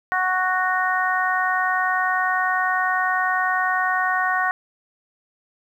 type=harmonic tone; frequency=370 Hz; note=F#4; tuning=in tune; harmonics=2 / 3 / 4 / 5; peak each=-24 / -24 / -24 / -24 dBFS; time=0.12-4.51 s; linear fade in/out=0 ms; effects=9-bit